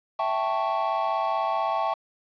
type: chord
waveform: triangle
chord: A dominant seventh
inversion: second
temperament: equal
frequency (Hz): 659.3 / 784 / 880 / 1108.7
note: E5 / G5 / A5 / C#6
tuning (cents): 0 / 0 / 0 / 0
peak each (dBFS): -27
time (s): 0.19-1.94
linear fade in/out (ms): 5
effects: resampled to 11025 Hz + 8-bit